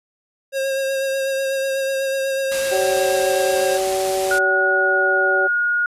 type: tone with vibrato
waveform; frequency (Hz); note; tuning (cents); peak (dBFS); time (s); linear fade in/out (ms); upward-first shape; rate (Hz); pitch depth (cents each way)
square; 539; C#5; -49; -20; 0.52-3.8; 50; sine; 8.1; 18
type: low-pass noise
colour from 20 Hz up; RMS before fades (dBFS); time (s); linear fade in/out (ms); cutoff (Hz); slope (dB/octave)
white; -30; 2.51-4.39; 10; 11000; 24
type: harmonic tone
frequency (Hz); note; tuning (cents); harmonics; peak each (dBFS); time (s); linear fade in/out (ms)
190; F#3; +46; 2 / 3 / 4; -22 / -22 / -24; 2.71-5.48; 20
type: tone with pitch glide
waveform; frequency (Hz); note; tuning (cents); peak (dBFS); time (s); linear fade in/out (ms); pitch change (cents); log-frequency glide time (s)
sine; 1450 to 1438.3; F#6 to F#6; -35 to -49; -16; 4.31-5.86; 2; -14; 4.71-5.44
effects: resampled to 32000 Hz